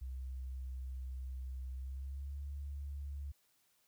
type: tone with pitch glide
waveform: sine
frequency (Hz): 64.5 to 70.75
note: C2 to C#2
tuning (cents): -24 to +36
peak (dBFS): -40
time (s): 0.01-3.32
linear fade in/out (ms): 10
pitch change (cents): +160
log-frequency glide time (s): 1.74-2.38
effects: white hiss -74 dBFS RMS until 3.87 s